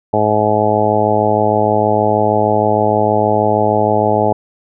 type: harmonic tone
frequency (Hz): 106.4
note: G#2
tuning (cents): +42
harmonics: 1 / 2 / 3 / 4 / 5 / 6 / 7 / 8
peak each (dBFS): -21 / -21 / -22 / -18 / -19 / -17 / -19 / -17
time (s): 0.13-4.33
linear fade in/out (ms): 5
effects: none